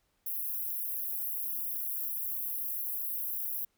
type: high-pass noise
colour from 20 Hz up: white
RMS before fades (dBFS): -35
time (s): 0.26-3.65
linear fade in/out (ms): 5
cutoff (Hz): 11000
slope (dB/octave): 96
effects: pink hiss -75 dBFS RMS until 3.77 s